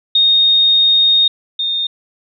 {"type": "tone pair in turn", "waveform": "sine", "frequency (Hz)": [3705, 3662], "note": ["A#7", "A#7"], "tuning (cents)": [-11, -32], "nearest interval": "unison", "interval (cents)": 21, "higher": "first", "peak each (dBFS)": [-8, -15], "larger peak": "first", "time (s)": [[0.15, 1.28], [1.59, 1.87]], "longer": "first", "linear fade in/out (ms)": 5, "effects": []}